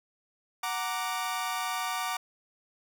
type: chord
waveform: sawtooth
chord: Gb augmented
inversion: none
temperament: equal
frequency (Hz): 740 / 932.3 / 1174.7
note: Gb5 / Bb5 / D6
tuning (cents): 0 / 0 / 0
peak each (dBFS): -31 / -32 / -30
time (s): 0.63-2.17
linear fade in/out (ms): 5
effects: none